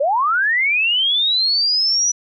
sine linear sweep, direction up, 523.3 to 5930 Hz, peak -14 dBFS, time 0-2.12 s, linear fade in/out 10 ms, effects none

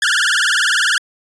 sawtooth tone with vibrato, 1568 Hz, G6, in tune, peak -9 dBFS, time 0.02-0.98 s, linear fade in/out 2 ms, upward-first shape triangle, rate 20 Hz, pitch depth 250 cents each way, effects resampled to 22050 Hz

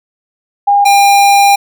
sine / square tone pair in turn, 809 / 801.6 Hz, G#5 / G5, -46 / +38 cents, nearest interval unison, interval 16 cents, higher first, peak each -5 dBFS, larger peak neither, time 0.67-0.85 / 0.85-1.56 s, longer second, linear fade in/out 10 ms, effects none

